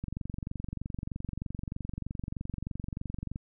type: click train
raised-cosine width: 5 ms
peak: -23 dBFS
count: 78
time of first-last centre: 0.04-3.359 s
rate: 23.2 Hz
effects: none